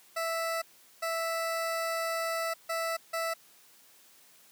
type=tone bursts at uneven times; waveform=20% pulse; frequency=659.3 Hz; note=E5; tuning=in tune; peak=-25 dBFS; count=4; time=0.16-0.62 / 1.02-2.54 / 2.69-2.97 / 3.13-3.34 s; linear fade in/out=10 ms; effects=white hiss -59 dBFS RMS until 4.51 s + high-pass 150 Hz 12 dB/octave